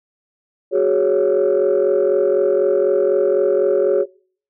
sine chord, F# suspended second, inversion none, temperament equal with one note detuned, 371.3 / 415.3 / 554.4 Hz, F#4 / G#4 / C#5, +6 / 0 / 0 cents, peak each -16 dBFS, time 0.71-4.06 s, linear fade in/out 50 ms, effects noise-tail reverb RT60 0.5 s tail -25 dB re dry + tanh soft clip ceiling -8 dBFS

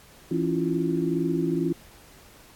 sine tone cluster, 166.5 / 274.9 / 329.5 / 351.6 Hz, E3 / C#4 / E4 / F4, +18 / -14 / -1 / +12 cents, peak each -28 dBFS, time 0.31-1.73 s, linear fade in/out 5 ms, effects pink hiss -52 dBFS RMS until 2.55 s + AAC 64 kbps

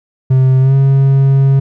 triangle tone with pitch glide, 130.81 to 136.29 Hz, C3 to C#3, 0 to -29 cents, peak -4 dBFS, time 0.3-1.6 s, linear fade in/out 10 ms, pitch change +71 cents, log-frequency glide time 0.6-0.74 s, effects none

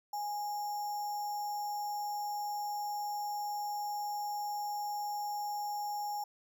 sine tone with sample-and-hold, 829 Hz, G#5, 3 cents flat, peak -34 dBFS, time 0.13-6.24 s, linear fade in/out 5 ms, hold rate 6300 Hz, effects none

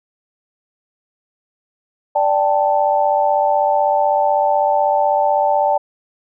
sine chord, D suspended fourth, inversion none, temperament equal, 587.3 / 784 / 880 Hz, D5 / G5 / A5, 0 / 0 / 0 cents, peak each -17 dBFS, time 2.15-5.78 s, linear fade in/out 10 ms, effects none

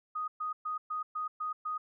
sine tone bursts, 1244.5 Hz, D#6, in tune, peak -32 dBFS, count 7, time 0.15-1.78 s, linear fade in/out 10 ms, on 130 ms, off 120 ms, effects none

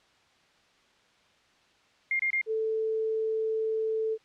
sine tone bursts, 2118 Hz, C7, 21 cents sharp, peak -24 dBFS, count 3, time 2.11-2.414 s, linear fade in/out 2 ms, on 84 ms, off 26 ms
sine tone, 441 Hz, A4, 4 cents sharp, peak -26 dBFS, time 2.46-4.18 s, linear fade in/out 50 ms
effects white hiss -63 dBFS RMS until 4.24 s + low-pass 4000 Hz 12 dB/octave

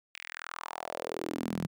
sawtooth tone with high-pass filter sweep, 41.41 Hz, E1, 9 cents sharp, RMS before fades -38 dBFS, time 0.14-1.67 s, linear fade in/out 10 ms, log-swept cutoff 2500 to 160 Hz, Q 3.5, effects none

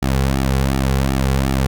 sawtooth tone with flanger, 66.8 Hz, C2, 36 cents sharp, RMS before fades -17 dBFS, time 0.02-1.67 s, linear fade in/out 5 ms, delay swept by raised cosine 1.9 to 3.3 ms, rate 2.7 Hz, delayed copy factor -0.9, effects none

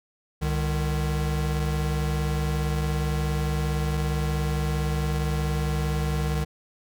square tone pair together, 67.78 / 152.4 Hz, C#2 / D#3, -38 / -36 cents, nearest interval octave + major second, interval 1402 cents, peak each -27 dBFS, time 0.41-6.45 s, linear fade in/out 20 ms, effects none

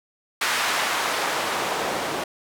white noise with band-pass filter sweep, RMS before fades -25 dBFS, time 0.41-2.24 s, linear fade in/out 5 ms, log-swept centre 1400 to 470 Hz, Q 0.8, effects none

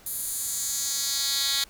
10% pulse tone with high-pass filter sweep, 276.1 Hz, C#4, 7 cents flat, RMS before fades -28 dBFS, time 0.06-1.64 s, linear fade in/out 2 ms, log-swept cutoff 11000 to 3400 Hz, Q 1.8, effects pink hiss -53 dBFS RMS until 1.69 s

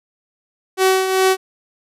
sawtooth tone with tremolo, 378.2 Hz, F#4, 38 cents sharp, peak -7 dBFS, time 0.77-1.37 s, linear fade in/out 50 ms, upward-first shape triangle, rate 2.5 Hz, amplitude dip 60%, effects resampled to 32000 Hz

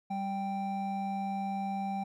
triangle tone pair together, 196 / 784 Hz, G3 / G5, 0 / 0 cents, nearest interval 2 octaves, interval 2400 cents, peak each -33 / -32 dBFS, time 0.1-2.04 s, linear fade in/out 10 ms, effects none

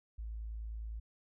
sine tone, 54.9 Hz, A1, 3 cents flat, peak -39 dBFS, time 0.18-1 s, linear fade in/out 10 ms, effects none

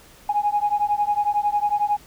sine beating tone pair, 823 / 834 Hz, G#5 / G#5, -16 / +7 cents, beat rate 11 Hz, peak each -21 dBFS, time 0.29-1.97 s, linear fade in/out 5 ms, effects tanh soft clip ceiling -11 dBFS + pink hiss -49 dBFS RMS until 2.06 s

